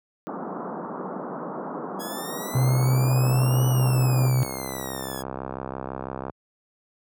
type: band-pass noise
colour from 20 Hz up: pink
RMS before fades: -33 dBFS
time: 0.27-4.29 s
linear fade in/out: 0 ms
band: 170 to 1300 Hz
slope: 48 dB/octave
type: exponential two-way sweep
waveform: 5% pulse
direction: up then down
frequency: 1661.2 to 2960 to 1661.2 Hz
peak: -25 dBFS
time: 1.99-5.23 s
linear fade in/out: 20 ms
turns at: 3.67 s
type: click train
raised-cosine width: 1 ms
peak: -17 dBFS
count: 249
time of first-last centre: 2.54-6.298 s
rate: 66 Hz
type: tone with pitch glide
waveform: sine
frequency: 128.2 to 127.24 Hz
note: C3 to C3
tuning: -35 to -48 cents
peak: -17 dBFS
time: 2.55-4.43 s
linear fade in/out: 0 ms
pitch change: -13 cents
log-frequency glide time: 3.03-3.3 s
effects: high-pass 80 Hz 12 dB/octave